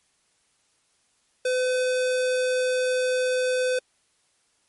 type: tone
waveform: square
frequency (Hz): 507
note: B4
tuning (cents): +45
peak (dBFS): -22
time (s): 1.45-3.79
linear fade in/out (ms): 5
effects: white hiss -67 dBFS RMS until 4.68 s + MP3 48 kbps